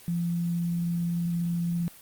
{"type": "tone", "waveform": "sine", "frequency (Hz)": 171.2, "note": "F3", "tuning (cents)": -34, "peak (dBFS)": -25, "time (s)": [0.08, 1.88], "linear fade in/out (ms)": 0, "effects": ["white hiss -50 dBFS RMS until 2.01 s", "Opus 24 kbps"]}